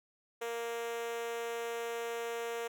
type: tone with high-pass filter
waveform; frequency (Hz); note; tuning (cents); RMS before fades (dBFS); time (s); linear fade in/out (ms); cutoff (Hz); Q
5% pulse; 233.1; A#3; 0; -38; 0.41-2.68; 10; 490; 5.6
effects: none